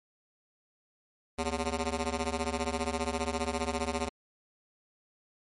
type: ring-modulated tone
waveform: 10% pulse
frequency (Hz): 162.1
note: E3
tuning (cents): -29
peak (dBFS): -19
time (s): 1.38-4.09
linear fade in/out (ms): 5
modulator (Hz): 88.5
effects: MP3 48 kbps